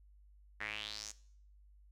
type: tone with band-pass filter sweep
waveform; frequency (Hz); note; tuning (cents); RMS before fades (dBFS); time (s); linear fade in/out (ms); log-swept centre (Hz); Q
sawtooth; 105.9; G#2; +34; -44; 0.6-1.12; 10; 1800 to 6900; 4.5
effects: noise-tail reverb RT60 0.6 s tail -18 dB re dry + added 50 Hz sine -59 dBFS peak until 1.91 s